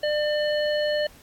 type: harmonic tone with a mistuned harmonic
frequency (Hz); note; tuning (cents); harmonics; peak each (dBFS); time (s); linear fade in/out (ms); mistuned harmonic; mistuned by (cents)
598; D5; +31; 1 / 3 / 5 / 7; -22 / -31 / -34 / -35; 0.03-1.07; 5; 7; +41
effects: pink hiss -52 dBFS RMS until 1.22 s + AAC 64 kbps